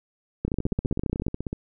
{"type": "two click trains", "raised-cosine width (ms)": 3, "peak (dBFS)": [-16, -12], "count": [18, 13], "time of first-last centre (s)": [[0.48, 1.529], [0.45, 1.266]], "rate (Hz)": [16.2, 14.7], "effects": []}